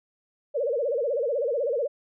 sine tone with vibrato, 519 Hz, C5, 14 cents flat, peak -23 dBFS, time 0.54-1.88 s, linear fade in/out 20 ms, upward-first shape sine, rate 16 Hz, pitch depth 230 cents each way, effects none

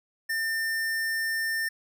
square tone, 1800 Hz, A6, 39 cents sharp, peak -27 dBFS, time 0.29-1.69 s, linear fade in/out 10 ms, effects none

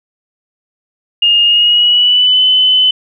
sine tone with pitch glide, 2838 to 3024 Hz, F7 to F#7, +27 to +37 cents, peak -6 dBFS, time 1.22-2.91 s, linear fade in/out 5 ms, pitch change +110 cents, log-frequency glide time 1.44-2.42 s, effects none

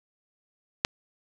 click, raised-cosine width 0.2 ms, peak -4 dBFS, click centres 0.849 s, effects none

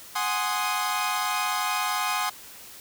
sawtooth chord, Ab dominant seventh, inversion third, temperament equal, 740 / 830.6 / 1046.5 / 1244.5 Hz, Gb5 / Ab5 / C6 / Eb6, 0 / 0 / 0 / 0 cents, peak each -28 / -27 / -26 / -26 dBFS, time 0.15-2.3 s, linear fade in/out 10 ms, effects white hiss -45 dBFS RMS until 2.8 s

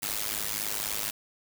white noise with amplitude modulation, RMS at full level -28 dBFS, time 0.02-1.11 s, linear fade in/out 10 ms, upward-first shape sine, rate 104 Hz, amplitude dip 95%, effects none

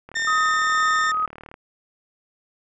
click train, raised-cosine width 0.5 ms, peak -25 dBFS, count 56, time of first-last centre 0.09-1.541 s, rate 37.9 Hz
40% pulse tone, 1812 Hz, A#6, 50 cents flat, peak -21 dBFS, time 0.15-1.12 s, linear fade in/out 10 ms
sine tone with tremolo, 1258 Hz, D#6, 19 cents sharp, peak -18 dBFS, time 0.27-1.26 s, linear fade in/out 5 ms, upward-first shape sine, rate 2.1 Hz, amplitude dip 25%
effects resampled to 22050 Hz

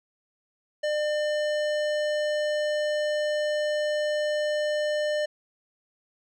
sine tone with hard clipping, 600 Hz, D5, 37 cents sharp, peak -26 dBFS, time 0.83-5.26 s, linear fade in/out 10 ms, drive 16 dB, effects none

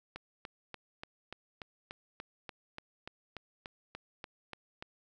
click train, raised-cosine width 0.3 ms, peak -26 dBFS, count 17, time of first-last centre 0.16-4.825 s, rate 3.43 Hz, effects none

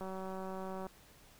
click train, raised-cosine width 1 ms, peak -30 dBFS, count 163, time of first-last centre 0.01-0.867 s, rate 189 Hz, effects pink hiss -61 dBFS RMS until 1.39 s

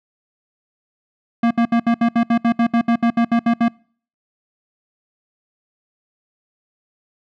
square tone bursts, 233.2 Hz, A#3, 1 cent sharp, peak -13 dBFS, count 16, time 1.43-3.683 s, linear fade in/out 5 ms, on 78 ms, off 67 ms, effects noise-tail reverb RT60 0.5 s tail -26 dB re dry + low-pass 2000 Hz 12 dB/octave

